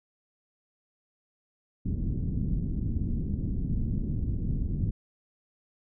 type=low-pass noise; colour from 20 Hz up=pink; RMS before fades=-29 dBFS; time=1.85-4.91 s; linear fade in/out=10 ms; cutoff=250 Hz; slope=24 dB/octave; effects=none